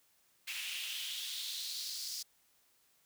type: noise with high-pass filter sweep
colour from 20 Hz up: pink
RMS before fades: -41 dBFS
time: 0.47-2.23 s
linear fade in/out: 10 ms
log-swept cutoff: 2500 to 5100 Hz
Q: 3.7
effects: white hiss -71 dBFS RMS until 3.05 s